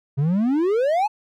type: exponential sweep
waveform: triangle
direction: up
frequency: 132.3 to 880 Hz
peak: -15 dBFS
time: 0.17-1.08 s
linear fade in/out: 20 ms
effects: none